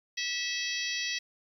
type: harmonic tone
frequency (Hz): 650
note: E5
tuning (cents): -24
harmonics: 3 / 4 / 5 / 6 / 7 / 8 / 9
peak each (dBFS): -36 / -37 / -38 / -39 / -39 / -40 / -41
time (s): 0.17-1.19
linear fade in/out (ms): 10
effects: 10-bit